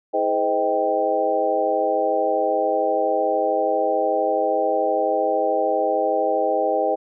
sine tone cluster, 322.7 / 421.5 / 513 / 626 / 784 Hz, E4 / G#4 / C5 / D#5 / G5, -37 / +26 / -34 / +10 / 0 cents, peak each -29 / -26 / -23 / -23 / -23 dBFS, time 0.13-6.96 s, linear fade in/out 20 ms, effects none

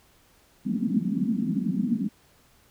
pink band-pass noise, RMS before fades -26 dBFS, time 0.65-2.09 s, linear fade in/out 20 ms, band 190 to 250 Hz, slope 48 dB/octave, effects pink hiss -60 dBFS RMS until 2.7 s

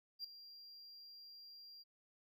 triangle tone with ADSR envelope, 4762 Hz, D8, 23 cents sharp, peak -39 dBFS, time 0.19-1.84 s, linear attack 52 ms, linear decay 6 ms, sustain -14 dB, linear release 26 ms, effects none

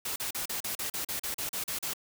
white noise bursts, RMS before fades -34 dBFS, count 13, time 0.05-1.936 s, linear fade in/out 5 ms, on 110 ms, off 38 ms, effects none

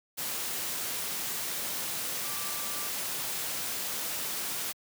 sine tone in noise, 1174.7 Hz, D6, in tune, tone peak -44 dBFS, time 2.24-2.9 s, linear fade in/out 20 ms, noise white, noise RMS -34 dBFS, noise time 0.17-4.73 s, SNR -13 dB, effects high-pass 100 Hz 12 dB/octave

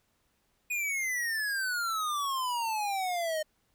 square exponential sweep, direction down, 2489 to 611 Hz, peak -30 dBFS, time 0.7-3.43 s, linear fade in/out 10 ms, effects pink hiss -73 dBFS RMS until 3.74 s

